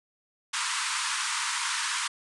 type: band-pass noise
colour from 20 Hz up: pink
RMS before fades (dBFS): -30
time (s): 0.53-2.08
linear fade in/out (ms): 10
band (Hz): 920 to 10000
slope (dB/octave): 96
effects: none